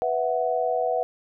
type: chord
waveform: sine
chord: B suspended fourth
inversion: none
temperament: equal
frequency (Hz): 493.9 / 659.3 / 740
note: B4 / E5 / F#5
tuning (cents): 0 / 0 / 0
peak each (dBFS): -26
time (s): 0.02-1.03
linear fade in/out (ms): 0
effects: none